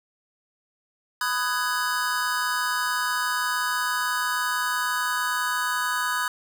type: chord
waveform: square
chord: G# minor seventh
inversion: first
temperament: just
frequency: 996.7 / 1245.9 / 1495.1 / 1661.2 Hz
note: B5 / D#6 / F#6 / G#6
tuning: +16 / +2 / +18 / 0 cents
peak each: -30 dBFS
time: 1.21-6.28 s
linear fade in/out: 2 ms
effects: none